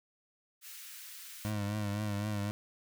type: high-pass noise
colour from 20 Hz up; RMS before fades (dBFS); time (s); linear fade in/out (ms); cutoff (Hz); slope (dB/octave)
white; -48; 0.61-1.53; 50; 1400; 24
type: tone with vibrato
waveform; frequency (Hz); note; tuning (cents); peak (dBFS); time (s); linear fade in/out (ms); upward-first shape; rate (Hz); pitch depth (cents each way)
25% pulse; 103.83; G#2; 0; -29; 1.45-2.51; 0; triangle; 3.9; 63
effects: none